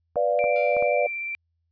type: clicks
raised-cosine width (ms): 1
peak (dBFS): -22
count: 4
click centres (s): 0.158 / 0.441 / 0.767 / 0.825
type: chord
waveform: sine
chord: B diminished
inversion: none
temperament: equal with one note detuned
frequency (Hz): 493.9 / 587.3 / 701.7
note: B4 / D5 / F5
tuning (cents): 0 / 0 / +8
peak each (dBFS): -25 / -22 / -26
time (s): 0.16-1.07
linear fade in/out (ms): 5
type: tone with vibrato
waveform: sine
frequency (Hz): 2351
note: D7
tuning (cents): +1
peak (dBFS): -28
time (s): 0.39-1.35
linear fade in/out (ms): 0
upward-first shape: triangle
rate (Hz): 17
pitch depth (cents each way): 12
type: tone with exponential decay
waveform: 5% pulse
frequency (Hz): 698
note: F5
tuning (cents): -1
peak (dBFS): -31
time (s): 0.56-1.21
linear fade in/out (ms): 0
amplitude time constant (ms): 140
effects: added 83 Hz sine -70 dBFS peak until 1.71 s + resampled to 11025 Hz